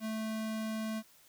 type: tone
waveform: square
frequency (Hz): 219.4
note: A3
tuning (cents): -5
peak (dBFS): -35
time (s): 0-1.03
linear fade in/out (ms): 50
effects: white hiss -62 dBFS RMS until 1.28 s